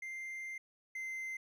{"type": "tone pair in turn", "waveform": "triangle", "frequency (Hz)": [2093, 2075], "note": ["C7", "C7"], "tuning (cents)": [0, -15], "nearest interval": "unison", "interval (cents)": 15, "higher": "first", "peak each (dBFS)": [-39, -37], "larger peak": "second", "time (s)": [[0.02, 0.58], [0.95, 1.37]], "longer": "first", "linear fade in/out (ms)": 5, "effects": []}